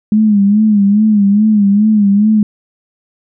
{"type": "tone with vibrato", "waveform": "sine", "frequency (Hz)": 207.7, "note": "G#3", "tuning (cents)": 0, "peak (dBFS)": -6, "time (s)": [0.12, 2.43], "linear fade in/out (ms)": 2, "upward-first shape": "sine", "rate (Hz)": 2.4, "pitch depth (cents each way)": 83, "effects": []}